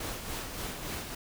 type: noise with tremolo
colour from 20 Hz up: pink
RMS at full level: -36 dBFS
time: 0-1.15 s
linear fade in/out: 5 ms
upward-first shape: sine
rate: 3.5 Hz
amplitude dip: 45%
effects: none